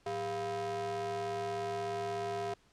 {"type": "ring-modulated tone", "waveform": "square", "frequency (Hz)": 146.83, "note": "D3", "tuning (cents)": 0, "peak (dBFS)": -32, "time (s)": [0.06, 2.54], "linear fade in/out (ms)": 5, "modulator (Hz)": 549, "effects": ["pink hiss -67 dBFS RMS until 2.72 s", "low-pass 7000 Hz 12 dB/octave"]}